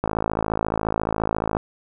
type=click train; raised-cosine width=1 ms; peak=-8 dBFS; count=84; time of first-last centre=0.04-1.569 s; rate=54.3 Hz; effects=none